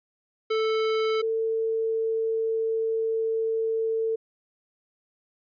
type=tone pair in turn; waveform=square / sine; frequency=440 / 447.7 Hz; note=A4 / A4; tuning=0 / +30 cents; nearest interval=unison; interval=30 cents; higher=second; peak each=-23 dBFS; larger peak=neither; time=0.5-1.22 / 1.22-4.16 s; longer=second; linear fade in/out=10 ms; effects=resampled to 11025 Hz